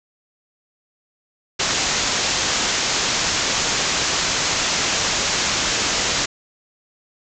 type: low-pass noise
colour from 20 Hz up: white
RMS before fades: -21 dBFS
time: 1.59-6.26 s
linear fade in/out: 10 ms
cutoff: 7300 Hz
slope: 96 dB/octave
effects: none